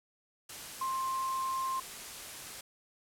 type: tone in noise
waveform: sine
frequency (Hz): 1055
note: C6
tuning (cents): +14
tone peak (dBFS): -31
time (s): 0.81-1.8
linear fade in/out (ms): 5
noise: white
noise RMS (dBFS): -44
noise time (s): 0.49-2.61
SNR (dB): +10
effects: low-pass 12000 Hz 12 dB/octave